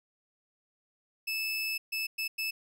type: tone bursts at uneven times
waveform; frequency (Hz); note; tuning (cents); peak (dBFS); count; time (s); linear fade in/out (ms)
30% pulse; 2618; E7; -13; -28; 4; 1.27-1.78 / 1.92-2.07 / 2.18-2.28 / 2.38-2.51; 10
effects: none